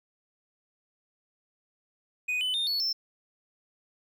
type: tone with pitch steps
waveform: triangle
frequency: 2489 / 3012 / 3644 / 4409 / 5335 Hz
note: D#7 / F#7 / A#7 / C#8 / E8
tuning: 0 / +30 / -40 / -10 / +20 cents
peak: -25 dBFS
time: 2.28-2.93 s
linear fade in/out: 10 ms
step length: 130 ms
effects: none

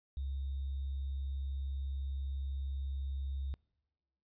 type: tone with sample-and-hold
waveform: sine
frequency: 68 Hz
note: C#2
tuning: 33 cents flat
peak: -35 dBFS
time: 0.17-3.54 s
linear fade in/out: 0 ms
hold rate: 3675 Hz
effects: noise-tail reverb RT60 1.0 s tail -25 dB re dry + resampled to 11025 Hz

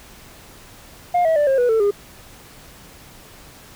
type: tone with pitch steps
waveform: sine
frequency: 708 / 645.5 / 588.5 / 536.6 / 489.2 / 446 / 406.6 Hz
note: F5 / E5 / D5 / C5 / B4 / A4 / G#4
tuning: +23 / -37 / +3 / +44 / -16 / +23 / -37 cents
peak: -11 dBFS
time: 1.14-1.91 s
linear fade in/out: 10 ms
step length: 110 ms
effects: tanh soft clip ceiling -13 dBFS + pink hiss -44 dBFS RMS until 3.75 s

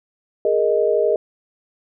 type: chord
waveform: sine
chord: Ab suspended second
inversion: none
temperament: just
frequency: 415.3 / 467.2 / 623 Hz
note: Ab4 / Bb4 / Eb5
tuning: 0 / +4 / +2 cents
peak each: -19 dBFS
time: 0.45-1.16 s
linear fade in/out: 2 ms
effects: none

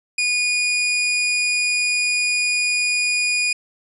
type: tone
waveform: sawtooth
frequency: 2453 Hz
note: D#7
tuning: 25 cents flat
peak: -14 dBFS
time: 0.18-3.53 s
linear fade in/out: 5 ms
effects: resampled to 24000 Hz

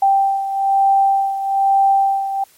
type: beating tone pair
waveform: sine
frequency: 784 / 785.1 Hz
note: G5 / G5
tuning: 0 / +2 cents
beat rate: 1.1 Hz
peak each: -13 / -19 dBFS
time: 0.02-2.44 s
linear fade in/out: 5 ms
effects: white hiss -51 dBFS RMS until 2.57 s + MP3 64 kbps

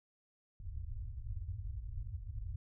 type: low-pass noise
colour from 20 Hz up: white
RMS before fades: -42 dBFS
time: 0.6-2.56 s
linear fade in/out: 5 ms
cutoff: 110 Hz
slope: 96 dB/octave
effects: none

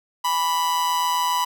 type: tone with amplitude modulation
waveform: 45% pulse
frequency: 987.8 Hz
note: B5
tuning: in tune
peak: -17 dBFS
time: 0.24-1.45 s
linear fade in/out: 10 ms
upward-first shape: sine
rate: 167 Hz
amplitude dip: 55%
effects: none

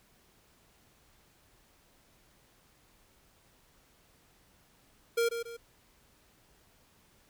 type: tone with echo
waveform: square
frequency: 466.2 Hz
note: A#4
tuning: in tune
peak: -26 dBFS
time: 5.17-5.29 s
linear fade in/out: 10 ms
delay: 140 ms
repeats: 2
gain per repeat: -8 dB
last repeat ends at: 5.57 s
effects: pink hiss -65 dBFS RMS until 7.29 s

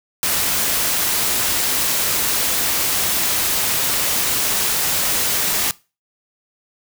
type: noise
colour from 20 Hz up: white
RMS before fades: -19 dBFS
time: 0.23-5.71 s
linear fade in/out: 0 ms
effects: noise-tail reverb RT60 0.3 s tail -21 dB re dry

